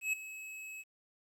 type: tone with ADSR envelope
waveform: square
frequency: 2575 Hz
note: E7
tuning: 41 cents flat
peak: -29 dBFS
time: 0.01-0.84 s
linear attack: 120 ms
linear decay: 8 ms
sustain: -15 dB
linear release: 35 ms
effects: low-pass 12000 Hz 12 dB/octave + 11-bit